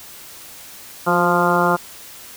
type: harmonic tone with a mistuned harmonic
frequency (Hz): 174.61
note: F3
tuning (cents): 0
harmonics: 1 / 2 / 3 / 4 / 5 / 6 / 7 / 8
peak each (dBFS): -22 / -22 / -22 / -22 / -22 / -22 / -22 / -22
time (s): 1.06-1.77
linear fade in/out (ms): 20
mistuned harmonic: 2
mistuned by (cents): +35
effects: white hiss -39 dBFS RMS until 2.36 s